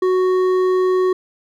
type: tone with hard clipping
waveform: triangle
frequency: 370 Hz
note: F#4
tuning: in tune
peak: -15 dBFS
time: 0.02-1.13 s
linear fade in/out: 5 ms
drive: 11 dB
effects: none